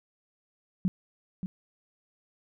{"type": "tone with echo", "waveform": "sine", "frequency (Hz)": 185, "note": "F#3", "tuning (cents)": 0, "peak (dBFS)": -22, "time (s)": [0.85, 0.88], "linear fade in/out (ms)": 0, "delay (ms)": 580, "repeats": 1, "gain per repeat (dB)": -8, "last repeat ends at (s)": 1.46, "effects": []}